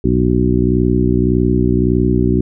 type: harmonic tone with a mistuned harmonic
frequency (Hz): 61.74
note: B1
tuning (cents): 0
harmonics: 1 / 2 / 3 / 4 / 5 / 6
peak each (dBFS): -18 / -18 / -18 / -18 / -18 / -18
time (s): 0.04-2.41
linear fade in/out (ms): 5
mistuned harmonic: 1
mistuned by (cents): +100
effects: none